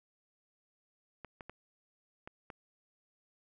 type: clicks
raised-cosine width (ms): 0.5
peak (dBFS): -30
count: 5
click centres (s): 1.247 / 1.408 / 1.496 / 2.275 / 2.502
effects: none